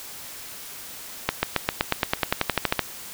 accelerating click train, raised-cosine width 0.3 ms, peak -3 dBFS, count 16, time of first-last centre 1.29-2.793 s, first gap 140 ms, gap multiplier 0.95, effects white hiss -39 dBFS RMS until 3.13 s

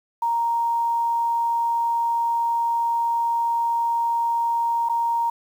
sine tone with dropouts, 932.3 Hz, A#5, in tune, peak -19 dBFS, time 0.22-5.3 s, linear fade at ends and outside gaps 5 ms, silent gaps 4.888-4.895 s, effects 8-bit

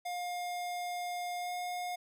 square tone with pitch glide, 710 to 715.8 Hz, F5 to F5, +28 to +42 cents, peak -36 dBFS, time 0.05-1.96 s, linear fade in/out 10 ms, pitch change +14 cents, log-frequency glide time 1.39-1.52 s, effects none

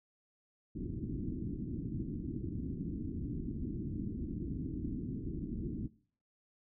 white low-pass noise, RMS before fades -39 dBFS, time 0.75-5.88 s, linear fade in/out 10 ms, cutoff 320 Hz, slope 48 dB/octave, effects noise-tail reverb RT60 0.5 s tail -21 dB re dry

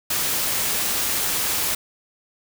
white noise, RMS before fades -23 dBFS, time 0.1-1.75 s, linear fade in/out 5 ms, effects none

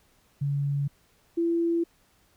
sine tone pair in turn, 141.7 / 337 Hz, C#3 / E4, +38 / +38 cents, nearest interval octave + minor third, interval 1500 cents, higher second, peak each -24 / -22 dBFS, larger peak second, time 0.41-0.88 / 1.37-1.84 s, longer neither, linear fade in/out 10 ms, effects pink hiss -64 dBFS RMS until 2.36 s

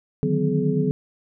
sine tone cluster, 149.2 / 158.1 / 185.9 / 252.3 / 422.8 Hz, D3 / D#3 / F#3 / B3 / G#4, +28 / +28 / +8 / +37 / +31 cents, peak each -25 dBFS, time 0.23-0.91 s, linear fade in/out 0 ms, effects none

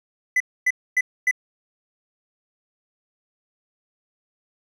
triangle tone bursts, 2004 Hz, B6, 25 cents sharp, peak -14 dBFS, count 4, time 0.36-1.312 s, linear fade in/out 5 ms, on 43 ms, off 260 ms, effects none

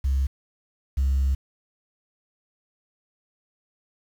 sine tone pair in turn, 67.5 / 67.5 Hz, C#2 / C#2, -45 / -45 cents, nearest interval unison, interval 0 cents, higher neither, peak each -18 / -17 dBFS, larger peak second, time 0.04-0.27 / 0.97-1.35 s, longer second, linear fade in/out 10 ms, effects tanh soft clip ceiling -17 dBFS + 8-bit

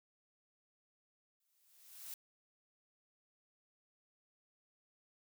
blue noise with exponential growth, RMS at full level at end -45 dBFS, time 1.4-2.14 s, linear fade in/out 2 ms, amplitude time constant 160 ms, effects none

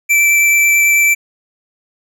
square tone with vibrato, 2331 Hz, D7, 14 cents flat, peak -9 dBFS, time 0.09-1.15 s, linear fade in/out 20 ms, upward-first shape triangle, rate 9.1 Hz, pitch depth 9 cents each way, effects none

